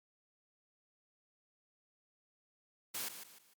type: noise with echo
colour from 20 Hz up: white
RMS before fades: -40 dBFS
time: 2.94-3.09 s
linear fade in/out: 10 ms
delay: 150 ms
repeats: 3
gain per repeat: -9 dB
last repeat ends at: 3.54 s
effects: high-pass 150 Hz 12 dB/octave + Opus 48 kbps

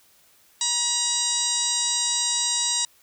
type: harmonic tone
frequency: 956 Hz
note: A#5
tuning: 43 cents sharp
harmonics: 1 / 2 / 3 / 4 / 5 / 6 / 7 / 8 / 9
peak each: -36 / -39 / -36 / -27 / -30 / -28 / -33 / -27 / -33 dBFS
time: 0.61-2.85 s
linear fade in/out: 2 ms
effects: white hiss -58 dBFS RMS until 3.02 s

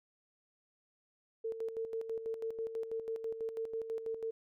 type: tone with tremolo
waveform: sine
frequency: 450.1 Hz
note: A4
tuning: 39 cents sharp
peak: -34 dBFS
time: 1.44-4.31 s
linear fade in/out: 10 ms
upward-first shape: square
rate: 6.1 Hz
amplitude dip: 60%
effects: none

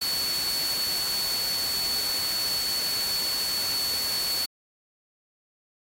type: tone in noise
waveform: sine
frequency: 4435 Hz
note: C#8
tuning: in tune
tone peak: -26 dBFS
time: 0.01-4.46 s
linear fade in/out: 10 ms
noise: white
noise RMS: -32 dBFS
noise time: 0.01-4.46 s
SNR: +3 dB
effects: AAC 48 kbps

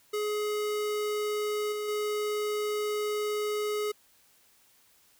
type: tone with level steps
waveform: square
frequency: 420.5 Hz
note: G#4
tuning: 22 cents sharp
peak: -29 / -32 / -29 dBFS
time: 0.13-3.92 s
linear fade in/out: 10 ms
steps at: 1.72 / 1.88 s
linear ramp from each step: 5 ms
effects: white hiss -63 dBFS RMS until 5.19 s

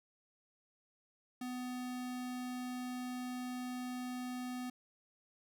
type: tone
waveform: square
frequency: 250 Hz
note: B3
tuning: 21 cents sharp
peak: -40 dBFS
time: 1.41-4.7 s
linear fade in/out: 5 ms
effects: none

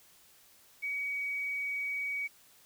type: tone with quantisation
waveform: sine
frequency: 2261 Hz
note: C#7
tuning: 34 cents sharp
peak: -32 dBFS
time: 0.82-2.28 s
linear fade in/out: 20 ms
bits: 10
effects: white hiss -61 dBFS RMS until 2.65 s

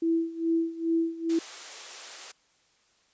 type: tone with tremolo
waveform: sine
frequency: 330 Hz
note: E4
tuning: 2 cents sharp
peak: -21 dBFS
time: 0.02-1.39 s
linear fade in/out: 5 ms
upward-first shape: sine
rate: 2.4 Hz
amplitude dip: 85%
type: high-pass noise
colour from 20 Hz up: white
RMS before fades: -41 dBFS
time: 1.29-2.32 s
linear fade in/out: 10 ms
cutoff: 390 Hz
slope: 24 dB/octave
effects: white hiss -66 dBFS RMS until 3.13 s + resampled to 16000 Hz

